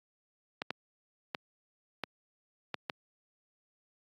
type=clicks; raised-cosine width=0.3 ms; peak=-17 dBFS; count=6; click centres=0.619 / 0.706 / 1.348 / 2.037 / 2.743 / 2.898 s; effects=high-pass 150 Hz 12 dB/octave + Opus 48 kbps